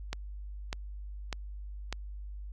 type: click train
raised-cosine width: 0.2 ms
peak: -17 dBFS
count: 4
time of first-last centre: 0.13-1.926 s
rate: 1.67 Hz
effects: added 50 Hz sine -39 dBFS peak until 2.52 s + AAC 64 kbps